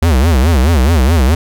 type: tone with vibrato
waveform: square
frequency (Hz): 73.42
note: D2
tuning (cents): 0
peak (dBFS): -8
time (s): 0.02-1.35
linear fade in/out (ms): 5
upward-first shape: sine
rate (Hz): 4.7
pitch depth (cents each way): 280
effects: none